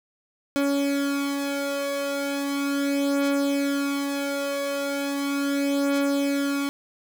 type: beating tone pair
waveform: 30% pulse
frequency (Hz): 280.4 / 280.77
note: C#4 / C#4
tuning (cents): +20 / +22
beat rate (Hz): 0.37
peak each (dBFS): -26 / -22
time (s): 0.56-6.69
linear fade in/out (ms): 0
effects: none